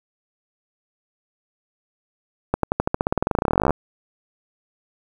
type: accelerating click train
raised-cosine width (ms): 1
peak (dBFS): -4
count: 30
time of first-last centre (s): 2.54-3.707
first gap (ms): 93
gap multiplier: 0.93
effects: 7-bit